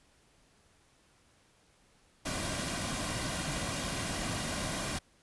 pink noise with comb filter, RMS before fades -35 dBFS, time 2.25-4.99 s, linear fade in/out 10 ms, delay 2.3 ms, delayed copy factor -0.5, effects pink hiss -66 dBFS RMS until 5.22 s + resampled to 24000 Hz

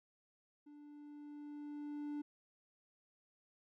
triangle tone with level ramp, 293.7 Hz, D4, in tune, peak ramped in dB -53 to -37 dBFS, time 0.66-2.22 s, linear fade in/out 10 ms, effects none

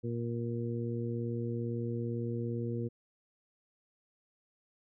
harmonic tone, 117.7 Hz, A#2, 17 cents sharp, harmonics 1 / 2 / 3 / 4, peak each -35 / -38 / -40 / -41 dBFS, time 0.03-2.89 s, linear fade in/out 20 ms, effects none

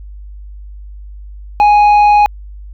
triangle tone with tanh clipping, 830.6 Hz, G#5, in tune, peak -6 dBFS, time 1.6-2.26 s, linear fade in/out 0 ms, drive 10 dB, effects added 50 Hz sine -28 dBFS peak until 2.73 s

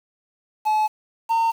triangle tone pair in turn, 859 / 911.7 Hz, A5 / A#5, -42 / -39 cents, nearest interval minor second, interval 103 cents, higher second, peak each -15 dBFS, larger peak neither, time 0.65-0.88 / 1.29-1.52 s, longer neither, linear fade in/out 20 ms, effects 7-bit

